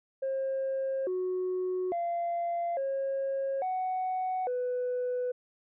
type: tone with pitch steps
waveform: sine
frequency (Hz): 535 / 367.9 / 688 / 543 / 744 / 497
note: C5 / F#4 / F5 / C#5 / F#5 / B4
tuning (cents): +38 / -10 / -26 / -36 / +9 / +11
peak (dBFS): -27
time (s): 0.22-5.32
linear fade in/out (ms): 10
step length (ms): 850
effects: tanh soft clip ceiling -26 dBFS